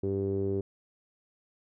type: tone with low-pass filter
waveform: sawtooth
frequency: 98 Hz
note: G2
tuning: in tune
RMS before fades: -30 dBFS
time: 0.03-0.61 s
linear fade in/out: 5 ms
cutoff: 390 Hz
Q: 6.7
effects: none